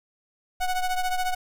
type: ring-modulated tone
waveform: square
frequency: 370 Hz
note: F#4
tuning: in tune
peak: -21 dBFS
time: 0.6-1.35 s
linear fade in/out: 10 ms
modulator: 363 Hz
effects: 9-bit